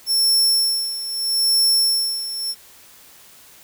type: tone with tremolo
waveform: sawtooth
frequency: 5400 Hz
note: E8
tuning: 41 cents sharp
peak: -11 dBFS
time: 0.06-2.55 s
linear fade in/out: 50 ms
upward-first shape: sine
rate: 0.78 Hz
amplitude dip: 75%
effects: white hiss -47 dBFS RMS until 3.63 s